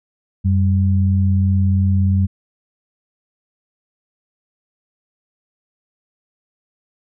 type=tone pair together; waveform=sine; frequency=92 / 194.94 Hz; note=F#2 / G3; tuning=-9 / -9 cents; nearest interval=octave + minor second; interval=1300 cents; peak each=-13 / -19 dBFS; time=0.44-2.27 s; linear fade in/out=20 ms; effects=none